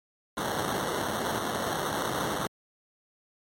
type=noise with sample-and-hold; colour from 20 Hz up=blue; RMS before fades=-30 dBFS; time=0.37-2.47 s; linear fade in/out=2 ms; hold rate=2450 Hz; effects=high-pass 100 Hz 12 dB/octave + MP3 64 kbps